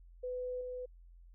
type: tone with level steps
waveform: sine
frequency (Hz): 501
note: B4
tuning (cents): +25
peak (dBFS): -36 / -39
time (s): 0.23-0.86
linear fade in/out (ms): 10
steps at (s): 0.61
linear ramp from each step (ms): 2
effects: added 43 Hz sine -54 dBFS peak until 1.34 s